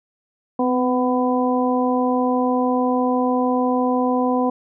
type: harmonic tone with a mistuned harmonic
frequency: 250 Hz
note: B3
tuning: 21 cents sharp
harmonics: 1 / 2 / 3 / 4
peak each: -19 / -22 / -24 / -25 dBFS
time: 0.59-4.5 s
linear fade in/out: 5 ms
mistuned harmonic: 1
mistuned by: +26 cents
effects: none